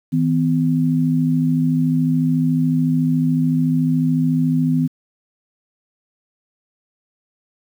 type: tone pair together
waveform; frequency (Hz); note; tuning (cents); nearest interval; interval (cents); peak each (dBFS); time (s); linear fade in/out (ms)
sine; 159.76 / 253.6; D#3 / B3; +46 / +46; minor sixth; 800; -17; 0.12-4.88; 20
effects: 8-bit